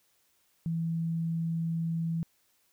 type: tone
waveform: sine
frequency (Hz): 165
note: E3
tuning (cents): +2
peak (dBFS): -28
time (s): 0.66-2.23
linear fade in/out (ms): 0
effects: white hiss -70 dBFS RMS until 2.72 s